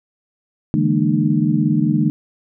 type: tone cluster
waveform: sine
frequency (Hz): 146.2 / 163.5 / 206 / 230.8 / 301.7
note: D3 / E3 / G#3 / A#3 / D4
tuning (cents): -7 / -14 / -14 / -17 / +47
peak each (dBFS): -20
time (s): 0.74-2.1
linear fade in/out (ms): 0
effects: none